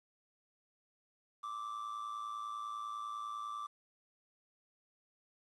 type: tone with amplitude modulation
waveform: triangle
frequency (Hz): 1172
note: D6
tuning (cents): -4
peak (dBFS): -35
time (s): 1.43-3.67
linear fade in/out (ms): 10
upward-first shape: sine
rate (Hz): 110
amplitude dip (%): 60
effects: resampled to 24000 Hz + 11-bit